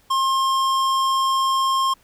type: tone with hard clipping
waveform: triangle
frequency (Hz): 1066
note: C6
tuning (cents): +32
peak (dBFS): -19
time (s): 0.1-1.94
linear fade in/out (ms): 10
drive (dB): 18
effects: pink hiss -57 dBFS RMS until 2.03 s